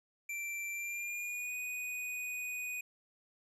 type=tone with pitch glide; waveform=square; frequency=2349 to 2482 Hz; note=D7 to D#7; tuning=0 to -5 cents; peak=-38 dBFS; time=0.29-2.81 s; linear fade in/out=5 ms; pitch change=+95 cents; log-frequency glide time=0.72-1.57 s; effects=resampled to 32000 Hz